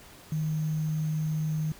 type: tone with sample-and-hold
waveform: sine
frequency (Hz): 155.56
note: D#3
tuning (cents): 0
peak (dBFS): -26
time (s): 0.32-1.72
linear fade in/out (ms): 2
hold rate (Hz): 6300
effects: pink hiss -51 dBFS RMS until 1.79 s